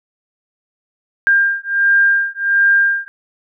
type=beating tone pair; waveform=sine; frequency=1599 / 1600.4 Hz; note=G6 / G6; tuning=+34 / +35 cents; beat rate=1.4 Hz; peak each=-14 dBFS; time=1.27-3.08 s; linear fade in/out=0 ms; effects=none